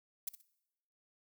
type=noise with echo; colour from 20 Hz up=violet; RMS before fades=-37 dBFS; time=0.27-0.29 s; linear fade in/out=5 ms; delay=63 ms; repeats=2; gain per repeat=-12 dB; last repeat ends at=0.416 s; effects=noise-tail reverb RT60 0.9 s tail -21 dB re dry